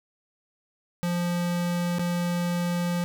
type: tone with dropouts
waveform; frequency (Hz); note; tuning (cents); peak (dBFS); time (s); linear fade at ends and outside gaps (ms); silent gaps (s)
square; 174.61; F3; 0; -25; 1.03-3.04; 0; 1.985-1.994
effects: none